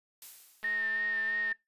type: noise with exponential decay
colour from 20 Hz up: blue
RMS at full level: -44 dBFS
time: 0.22-1.1 s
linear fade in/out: 1 ms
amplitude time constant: 190 ms
type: click train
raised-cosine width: 0.3 ms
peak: -32 dBFS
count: 192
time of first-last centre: 0.63-1.518 s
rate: 215 Hz
type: tone with vibrato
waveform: sine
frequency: 1825 Hz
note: A#6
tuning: 37 cents flat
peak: -29 dBFS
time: 0.64-1.53 s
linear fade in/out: 5 ms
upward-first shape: sine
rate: 3 Hz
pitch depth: 33 cents each way
effects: noise-tail reverb RT60 0.2 s tail -23 dB re dry + resampled to 32000 Hz

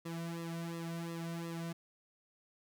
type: tone with flanger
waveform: sawtooth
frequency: 167.4 Hz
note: E3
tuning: 27 cents sharp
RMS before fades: -41 dBFS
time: 0.05-1.73 s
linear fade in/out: 10 ms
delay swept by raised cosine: 1.3 to 2.4 ms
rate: 2.8 Hz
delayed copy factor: -1
effects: none

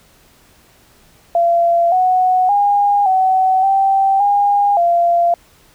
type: tone with pitch steps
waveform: sine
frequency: 684 / 739 / 813 / 754 / 779 / 812 / 689 Hz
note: F5 / F#5 / G#5 / F#5 / G5 / G#5 / F5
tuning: -36 / -2 / -37 / +32 / -11 / -39 / -24 cents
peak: -10 dBFS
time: 1.35-5.34 s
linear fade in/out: 2 ms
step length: 570 ms
effects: pink hiss -50 dBFS RMS until 5.74 s

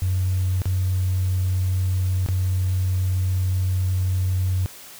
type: tone with dropouts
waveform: triangle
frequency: 92.5 Hz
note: F#2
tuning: in tune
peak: -15 dBFS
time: 0.02-4.66 s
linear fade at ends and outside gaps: 0 ms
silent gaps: 0.618-0.656 / 2.262-2.287 s
effects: tanh soft clip ceiling -16 dBFS + white hiss -42 dBFS RMS until 4.99 s

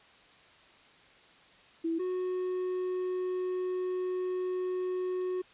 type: tone pair in turn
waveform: sine / triangle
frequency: 329.6 / 366.8 Hz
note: E4 / F#4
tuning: 0 / -15 cents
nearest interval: major second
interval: 185 cents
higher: second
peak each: -28 dBFS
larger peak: neither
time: 1.84-1.99 / 1.99-5.42 s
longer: second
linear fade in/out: 10 ms
effects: white hiss -58 dBFS RMS until 5.53 s + resampled to 8000 Hz

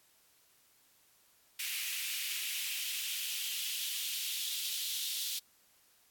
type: noise with high-pass filter sweep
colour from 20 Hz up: white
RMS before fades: -37 dBFS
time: 1.59-5.39 s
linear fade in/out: 5 ms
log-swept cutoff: 2400 to 3600 Hz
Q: 2.9
effects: white hiss -67 dBFS RMS until 6.1 s + AAC 64 kbps

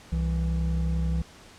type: tone pair together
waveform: triangle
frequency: 65.4 / 164.81 Hz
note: C2 / E3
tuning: 0 / 0 cents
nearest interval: octave + major third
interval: 1600 cents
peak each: -23 / -26 dBFS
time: 0.12-1.22 s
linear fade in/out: 5 ms
effects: pink hiss -50 dBFS RMS until 1.58 s + low-pass 8000 Hz 12 dB/octave

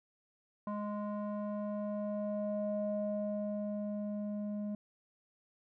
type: tone with low-pass filter sweep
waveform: square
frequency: 207.7 Hz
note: G#3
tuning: in tune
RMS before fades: -37 dBFS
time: 0.67-4.75 s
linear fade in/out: 2 ms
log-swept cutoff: 950 to 440 Hz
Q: 4.4
effects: none

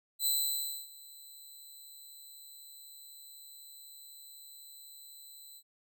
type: tone with ADSR envelope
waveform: 5% pulse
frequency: 4014 Hz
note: B7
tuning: 27 cents sharp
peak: -20 dBFS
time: 0.19-5.63 s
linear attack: 70 ms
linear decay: 610 ms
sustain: -23 dB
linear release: 59 ms
effects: none

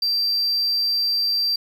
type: tone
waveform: sine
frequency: 4699 Hz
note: D8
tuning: in tune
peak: -16 dBFS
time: 0.02-1.56 s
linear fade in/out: 5 ms
effects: tanh soft clip ceiling -17 dBFS + 8-bit

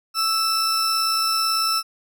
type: tone pair together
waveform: 40% pulse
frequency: 1318.5 / 5332 Hz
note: E6 / E8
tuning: 0 / +19 cents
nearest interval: 2 octaves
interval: 2419 cents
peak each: -21 dBFS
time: 0.14-1.83 s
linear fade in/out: 50 ms
effects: none

